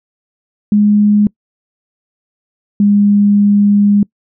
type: tone pair in turn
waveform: sine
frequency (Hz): 207.7 / 204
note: G#3 / G#3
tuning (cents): 0 / -31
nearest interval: unison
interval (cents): 31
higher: first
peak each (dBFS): -6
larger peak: neither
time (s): 0.72-1.27 / 2.8-4.03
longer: second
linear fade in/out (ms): 2
effects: noise-tail reverb RT60 0.1 s tail -25 dB re dry